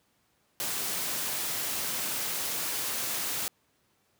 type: noise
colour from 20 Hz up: white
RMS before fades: -32 dBFS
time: 0.6-3.48 s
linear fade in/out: 0 ms
effects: pink hiss -70 dBFS RMS until 4.19 s + high-pass 100 Hz 12 dB/octave